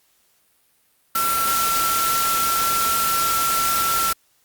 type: tone in noise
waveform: sine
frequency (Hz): 1349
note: E6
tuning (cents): +40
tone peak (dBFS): -20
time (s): 1.15-4.13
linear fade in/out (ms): 5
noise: white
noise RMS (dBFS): -23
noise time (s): 1.15-4.13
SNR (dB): 0
effects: white hiss -62 dBFS RMS until 4.44 s + Opus 48 kbps